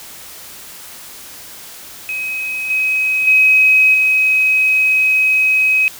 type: tone with level steps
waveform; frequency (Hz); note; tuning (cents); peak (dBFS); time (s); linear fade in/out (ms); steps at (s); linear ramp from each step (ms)
sine; 2537; D#7; +33; -19 / -13 / -7 / -10; 2.09-5.88; 0; 2.7 / 3.27 / 3.94; 5
effects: white hiss -35 dBFS RMS until 5.99 s